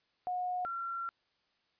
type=tone pair in turn; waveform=sine; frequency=725 / 1365.7 Hz; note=F#5 / F6; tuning=-35 / -39 cents; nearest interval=major seventh; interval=1096 cents; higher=second; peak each=-32 / -35 dBFS; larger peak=first; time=0.27-0.65 / 0.65-1.09 s; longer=second; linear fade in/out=0 ms; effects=white hiss -75 dBFS RMS until 1.79 s + resampled to 11025 Hz